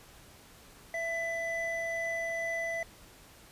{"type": "tone pair together", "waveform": "triangle", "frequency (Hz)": [666.4, 1997], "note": ["E5", "B6"], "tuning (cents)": [19, 19], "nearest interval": "octave + perfect fifth", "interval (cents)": 1900, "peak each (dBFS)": [-33, -32], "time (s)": [0.94, 2.83], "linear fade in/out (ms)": 2, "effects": ["pink hiss -55 dBFS RMS until 3.51 s", "resampled to 32000 Hz"]}